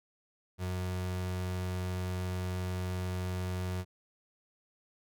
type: tone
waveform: 35% pulse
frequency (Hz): 91.4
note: F#2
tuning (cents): -21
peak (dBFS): -31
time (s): 0.58-3.85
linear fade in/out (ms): 50
effects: none